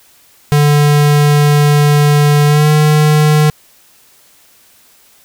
square tone with pitch glide, 146.83 to 151.66 Hz, D3 to D#3, 0 to -44 cents, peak -7 dBFS, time 0.52-3.5 s, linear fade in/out 0 ms, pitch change +56 cents, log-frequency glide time 2.46-2.7 s, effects white hiss -47 dBFS RMS until 5.24 s

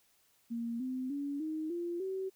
sine tone with pitch steps, 233.1 / 257.2 / 283.7 / 313 / 345.2 / 380.9 Hz, A#3 / C4 / C#4 / D#4 / F4 / G4, 0 / -30 / +40 / +10 / -20 / -50 cents, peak -34 dBFS, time 0.5-2.3 s, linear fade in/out 20 ms, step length 300 ms, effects white hiss -70 dBFS RMS until 2.35 s

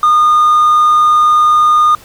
triangle tone, 1222 Hz, D#6, 32 cents flat, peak -3 dBFS, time 0.03-1.95 s, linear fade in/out 2 ms, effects tanh soft clip ceiling 0 dBFS + pink hiss -39 dBFS RMS until 2.04 s

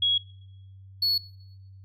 sine / triangle tone pair in turn, 3322 / 4392 Hz, G#7 / C#8, 0 / -17 cents, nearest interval perfect fourth, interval 483 cents, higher second, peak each -20 dBFS, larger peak neither, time 0.02-0.18 / 1.02-1.18 s, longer neither, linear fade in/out 5 ms, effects noise-tail reverb RT60 1.0 s tail -22 dB re dry + added 96 Hz sine -45 dBFS peak until 1.84 s

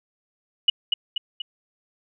sine tone with echo, 2924 Hz, F#7, 21 cents flat, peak -12 dBFS, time 0.68-0.7 s, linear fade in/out 5 ms, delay 240 ms, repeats 3, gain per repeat -5 dB, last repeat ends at 1.42 s, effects none

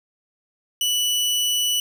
sawtooth tone, 2960 Hz, F#7, in tune, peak -16 dBFS, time 0.81-1.8 s, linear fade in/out 2 ms, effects none

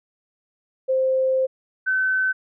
sine tone pair in turn, 523.3 / 1524.4 Hz, C5 / G6, 0 / -49 cents, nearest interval octave + perfect fifth, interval 1851 cents, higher second, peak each -17 / -18 dBFS, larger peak first, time 0.88-1.47 / 1.86-2.33 s, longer first, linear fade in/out 20 ms, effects none

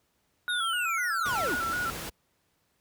square linear sweep, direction down, 3814 to 202.8 Hz, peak -31 dBFS, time 0.48-1.56 s, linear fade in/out 20 ms
sine tone with vibrato, 1396.9 Hz, F6, in tune, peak -28 dBFS, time 0.48-1.9 s, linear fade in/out 0 ms, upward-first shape square, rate 4 Hz, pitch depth 66 cents each way
pink noise, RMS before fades -37 dBFS, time 1.25-2.1 s, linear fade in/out 10 ms
effects pink hiss -72 dBFS RMS until 2.8 s + high-pass 60 Hz 12 dB/octave

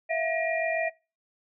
sine tone cluster, 654 / 701 / 1904 / 2405 Hz, E5 / F5 / A#6 / D7, -14 / +6 / +36 / +41 cents, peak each -27 / -34 / -32 / -33 dBFS, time 0.09-0.9 s, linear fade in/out 20 ms, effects noise-tail reverb RT60 0.3 s tail -23 dB re dry

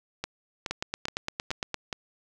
two click trains, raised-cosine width 0.2 ms, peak -14 / -12 dBFS, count 5 / 10, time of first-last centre 0.24-1.928 / 0.71-1.743 s, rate 2.37 / 8.71 Hz, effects none

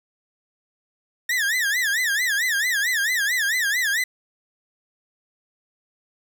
40% pulse tone with vibrato, 1802 Hz, A6, 41 cents sharp, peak -19 dBFS, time 1.29-4.04 s, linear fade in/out 5 ms, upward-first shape sine, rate 4.5 Hz, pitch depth 210 cents each way, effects none

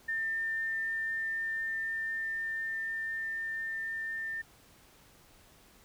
sine tone with level ramp, 1799 Hz, A6, 38 cents sharp, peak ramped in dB -30 to -34 dBFS, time 0.08-4.42 s, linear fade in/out 10 ms, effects pink hiss -60 dBFS RMS until 5.84 s

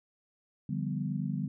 sine chord, G dominant seventh, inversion second, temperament equal, 146.83 / 174.61 / 196 / 246.9 Hz, D3 / F3 / G3 / B3, 0 / 0 / 0 / 0 cents, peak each -34 / -38 / -35 / -38 dBFS, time 0.69-1.48 s, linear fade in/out 5 ms, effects none

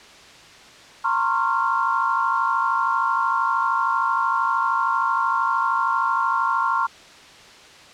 sine tone cluster, 920 / 1049 / 1102 / 1385 Hz, A#5 / C6 / C#6 / F6, -23 / +4 / -11 / -15 cents, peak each -24 dBFS, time 1.04-6.87 s, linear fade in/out 10 ms, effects white hiss -45 dBFS RMS until 7.93 s + low-pass 5000 Hz 12 dB/octave

